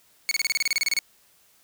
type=tone bursts; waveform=20% pulse; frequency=2217 Hz; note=C#7; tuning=in tune; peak=-15 dBFS; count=14; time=0.29-0.989 s; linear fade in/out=0 ms; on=23 ms; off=29 ms; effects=white hiss -60 dBFS RMS until 1.63 s